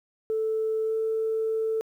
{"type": "tone with pitch glide", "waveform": "sine", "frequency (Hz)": [440, 443.1], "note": ["A4", "A4"], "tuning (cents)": [0, 12], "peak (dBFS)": -23, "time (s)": [0.3, 1.81], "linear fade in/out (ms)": 0, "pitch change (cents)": 12, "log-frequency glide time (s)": [0.84, 0.94], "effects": ["tanh soft clip ceiling -19 dBFS", "10-bit"]}